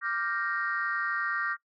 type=chord; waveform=sine; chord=G minor seventh; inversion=second; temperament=equal; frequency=1174.7 / 1396.9 / 1568 / 1864.7 Hz; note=D6 / F6 / G6 / Bb6; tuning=0 / 0 / 0 / 0 cents; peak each=-33 dBFS; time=0.01-1.57 s; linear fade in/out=50 ms; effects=noise-tail reverb RT60 0.1 s tail -19 dB re dry + tanh soft clip ceiling -19 dBFS